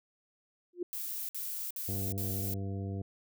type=tone with exponential growth; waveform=sine; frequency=353.2 Hz; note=F4; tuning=20 cents sharp; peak=-28 dBFS; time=0.73-0.83 s; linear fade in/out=5 ms; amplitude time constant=21 ms
type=noise bursts; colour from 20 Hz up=violet; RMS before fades=-38 dBFS; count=4; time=0.93-2.538 s; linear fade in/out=0 ms; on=360 ms; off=56 ms
type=harmonic tone; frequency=98 Hz; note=G2; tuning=in tune; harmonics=1 / 2 / 3 / 4 / 5 / 7; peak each=-35 / -41 / -45 / -47 / -49 / -52 dBFS; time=1.88-3.02 s; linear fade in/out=5 ms
effects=none